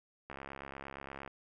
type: click train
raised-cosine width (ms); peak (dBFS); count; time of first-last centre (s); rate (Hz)
0.5; -29; 68; 0.3-1.277; 68.6
effects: none